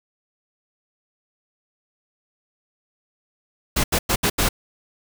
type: noise bursts at uneven times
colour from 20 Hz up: pink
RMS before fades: -19 dBFS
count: 5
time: 3.76-3.84 / 3.92-3.99 / 4.09-4.16 / 4.23-4.3 / 4.38-4.49 s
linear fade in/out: 10 ms
effects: none